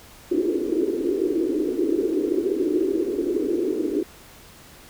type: band-pass noise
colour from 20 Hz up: pink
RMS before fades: -23 dBFS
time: 0.31-4.03 s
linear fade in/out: 5 ms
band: 310 to 400 Hz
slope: 48 dB/octave
effects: pink hiss -47 dBFS RMS until 4.89 s